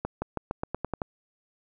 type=accelerating click train; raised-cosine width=1 ms; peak=-15 dBFS; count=9; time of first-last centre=0.05-1.018 s; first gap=170 ms; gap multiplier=0.9; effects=none